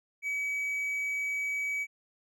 triangle tone, 2277 Hz, C#7, 46 cents sharp, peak -28 dBFS, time 0.22-1.87 s, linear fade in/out 50 ms, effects none

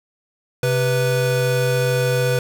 square tone pair together, 130.81 / 493.9 Hz, C3 / B4, 0 / 0 cents, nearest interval octave + major seventh, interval 2300 cents, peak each -20 dBFS, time 0.63-2.39 s, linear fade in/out 2 ms, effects none

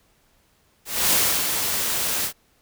white noise with ADSR envelope, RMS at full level -18 dBFS, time 0.85-2.33 s, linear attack 260 ms, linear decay 330 ms, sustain -6 dB, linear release 87 ms, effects pink hiss -62 dBFS RMS until 2.61 s

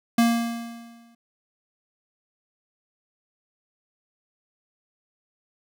square tone with exponential decay, 233.1 Hz, A#3, in tune, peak -15 dBFS, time 0.18-1.15 s, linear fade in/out 5 ms, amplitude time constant 210 ms, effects none

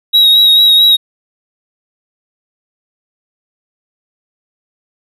triangle tone with vibrato, 3816 Hz, A#7, 40 cents sharp, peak -3 dBFS, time 0.13-0.97 s, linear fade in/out 20 ms, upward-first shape sine, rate 4.5 Hz, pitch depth 29 cents each way, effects none

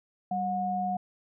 sine tone pair together, 193.52 / 726 Hz, G3 / F#5, -22 / -33 cents, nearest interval octave + major seventh, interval 2289 cents, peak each -33 / -28 dBFS, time 0.31-0.97 s, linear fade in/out 5 ms, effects none

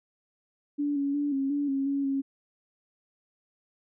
sine tone with pitch steps, 289.7 / 280.5 / 289.5 / 271.9 / 287.3 / 272.5 / 278.8 / 273.1 Hz, D4 / C#4 / D4 / C#4 / D4 / C#4 / C#4 / C#4, -24 / +21 / -25 / -33 / -38 / -29 / +10 / -26 cents, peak -25 dBFS, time 0.78-2.22 s, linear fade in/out 20 ms, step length 180 ms, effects none

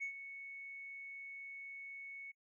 sine tone with ADSR envelope, 2214 Hz, C#7, 3 cents flat, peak -35 dBFS, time 0-2.32 s, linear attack 28 ms, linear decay 94 ms, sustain -11 dB, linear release 14 ms, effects noise-tail reverb RT60 0.1 s tail -26 dB re dry + tanh soft clip ceiling -35 dBFS

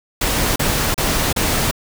pink noise bursts, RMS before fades -18 dBFS, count 4, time 0.21-1.712 s, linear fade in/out 5 ms, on 350 ms, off 34 ms, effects none

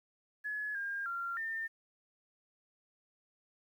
sine tone with pitch steps, 1698 / 1610 / 1381 / 1804 Hz, G#6 / G6 / F6 / A6, +38 / +46 / -20 / +43 cents, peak -35 dBFS, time 0.44-1.68 s, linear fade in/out 20 ms, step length 310 ms, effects 11-bit

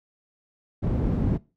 white low-pass noise, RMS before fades -24 dBFS, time 0.82-1.38 s, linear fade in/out 20 ms, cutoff 190 Hz, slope 12 dB/octave, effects noise-tail reverb RT60 0.3 s tail -22 dB re dry

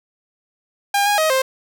sawtooth tone with pitch steps, 805 / 822 / 630 / 526 Hz, G5 / G#5 / D#5 / C5, +46 / -18 / +21 / +9 cents, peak -11 dBFS, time 0.94-1.42 s, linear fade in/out 5 ms, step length 120 ms, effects none

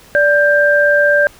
sine tone pair together, 583.5 / 1584 Hz, D5 / G6, -11 / +18 cents, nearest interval octave + perfect fourth, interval 1729 cents, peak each -11 dBFS, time 0.15-1.27 s, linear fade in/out 0 ms, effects pink hiss -43 dBFS RMS until 1.39 s

